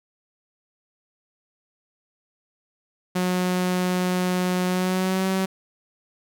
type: tone with pitch glide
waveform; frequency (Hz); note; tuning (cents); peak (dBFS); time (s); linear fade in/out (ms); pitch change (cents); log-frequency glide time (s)
sawtooth; 181.8 to 189.85; F#3 to F#3; -30 to +45; -17; 3.15-5.46; 10; +75; 4.67-5.27
effects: none